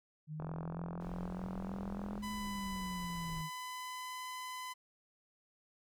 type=linear two-way sweep; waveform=sine; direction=up then down; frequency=152.1 to 210 to 154.9 Hz; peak=-40 dBFS; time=0.27-3.5 s; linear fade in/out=50 ms; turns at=2.32 s
type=click train; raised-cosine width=1 ms; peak=-30 dBFS; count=78; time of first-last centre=0.4-2.178 s; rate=43.3 Hz
type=noise; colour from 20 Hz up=brown; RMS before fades=-50 dBFS; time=1-3.42 s; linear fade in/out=10 ms
type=tone with pitch glide; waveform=sawtooth; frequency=1000 to 1011 Hz; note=B5 to B5; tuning=+21 to +40 cents; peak=-38 dBFS; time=2.22-4.74 s; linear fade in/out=20 ms; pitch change=+19 cents; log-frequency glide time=2.97-4.28 s
effects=none